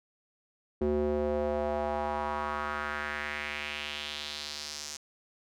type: tone with band-pass filter sweep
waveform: square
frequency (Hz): 74.2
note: D2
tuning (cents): +18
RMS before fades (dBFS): -33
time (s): 0.81-4.97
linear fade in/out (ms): 5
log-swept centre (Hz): 350 to 6200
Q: 2.6
effects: none